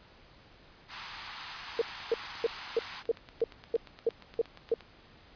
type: high-pass noise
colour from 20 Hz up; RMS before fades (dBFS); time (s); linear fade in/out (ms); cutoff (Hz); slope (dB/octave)
pink; -42; 0.88-3.04; 50; 810; 48
type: click train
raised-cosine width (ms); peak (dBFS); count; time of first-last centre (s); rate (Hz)
0.2; -30; 27; 1.77-4.807; 8.56
type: tone bursts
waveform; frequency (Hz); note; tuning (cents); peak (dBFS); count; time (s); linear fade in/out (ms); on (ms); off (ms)
sine; 460.9; A#4; -20; -23; 10; 1.79-4.74; 2; 25; 300
effects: pink hiss -57 dBFS RMS until 5.35 s + resampled to 11025 Hz